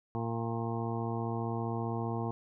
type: harmonic tone with a mistuned harmonic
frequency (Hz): 115.1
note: A#2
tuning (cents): -22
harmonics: 1 / 2 / 3 / 4 / 6 / 7 / 8 / 9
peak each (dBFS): -35 / -38 / -40 / -41 / -43 / -43 / -44 / -45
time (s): 0.15-2.31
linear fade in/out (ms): 0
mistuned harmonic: 9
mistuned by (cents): +54
effects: none